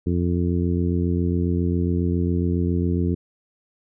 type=harmonic tone; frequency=87.31 Hz; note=F2; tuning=in tune; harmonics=1 / 2 / 3 / 4 / 5; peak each=-22 / -24 / -26 / -28 / -33 dBFS; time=0.06-3.15 s; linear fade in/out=10 ms; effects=none